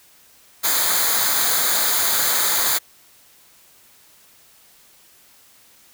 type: noise with comb filter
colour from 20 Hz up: white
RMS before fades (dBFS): -19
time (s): 0.63-2.79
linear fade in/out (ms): 20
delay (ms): 0.36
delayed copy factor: -0.7
effects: white hiss -52 dBFS RMS until 5.93 s